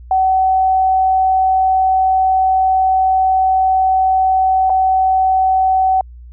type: tone with dropouts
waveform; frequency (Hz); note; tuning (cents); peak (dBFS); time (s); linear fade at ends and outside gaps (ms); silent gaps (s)
sine; 757; F#5; +39; -10; 0.11-6.01; 2; 4.697-4.701
effects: added 60 Hz sine -33 dBFS peak until 6.32 s